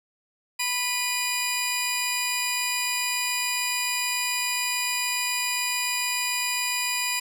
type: tone pair together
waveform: 15% pulse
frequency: 987.8 / 2446 Hz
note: B5 / D#7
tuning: 0 / -30 cents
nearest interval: octave + major third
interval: 1570 cents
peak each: -23 / -19 dBFS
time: 0.59-7.2 s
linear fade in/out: 10 ms
effects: none